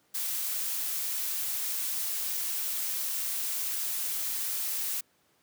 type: noise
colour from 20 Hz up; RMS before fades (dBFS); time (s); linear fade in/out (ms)
blue; -32; 0.14-5.01; 10
effects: pink hiss -68 dBFS RMS until 5.42 s + high-pass 150 Hz 12 dB/octave